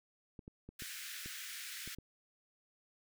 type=clicks; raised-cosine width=3 ms; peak=-36 dBFS; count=7; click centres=0.392 / 0.479 / 0.69 / 0.822 / 1.26 / 1.876 / 1.986 s
type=high-pass noise; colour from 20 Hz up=pink; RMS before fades=-46 dBFS; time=0.79-1.95 s; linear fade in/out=5 ms; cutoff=1500 Hz; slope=48 dB/octave
effects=none